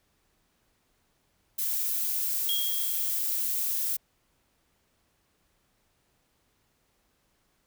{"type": "noise", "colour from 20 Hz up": "violet", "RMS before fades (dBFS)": -29, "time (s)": [1.58, 3.97], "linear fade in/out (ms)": 10}
{"type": "tone with exponential decay", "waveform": "sine", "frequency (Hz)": 3268, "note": "G#7", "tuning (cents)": -29, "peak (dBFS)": -26, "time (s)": [2.49, 3.41], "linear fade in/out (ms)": 1, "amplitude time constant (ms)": 200}
{"effects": ["pink hiss -71 dBFS RMS until 7.66 s"]}